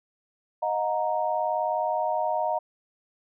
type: chord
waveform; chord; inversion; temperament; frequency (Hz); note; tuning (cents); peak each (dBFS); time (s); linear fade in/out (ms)
sine; D# minor; none; equal with one note detuned; 622.3 / 721.4 / 932.3; D#5 / F#5 / A#5; 0 / -44 / 0; -28; 0.62-2.59; 10
effects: none